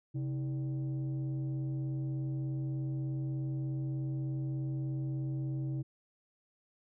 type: tone pair together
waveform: sine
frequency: 134.04 / 318.8 Hz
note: C3 / D#4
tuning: +42 / +42 cents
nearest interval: octave + minor third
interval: 1500 cents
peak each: -31 / -39 dBFS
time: 0.14-5.83 s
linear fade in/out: 20 ms
effects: tanh soft clip ceiling -30 dBFS